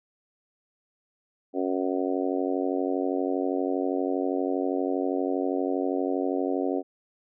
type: harmonic tone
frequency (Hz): 92.5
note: F#2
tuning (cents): 0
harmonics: 3 / 4 / 5 / 6 / 7 / 8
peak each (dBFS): -28 / -30 / -32 / -34 / -35 / -36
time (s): 1.53-6.83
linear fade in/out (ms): 50
effects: none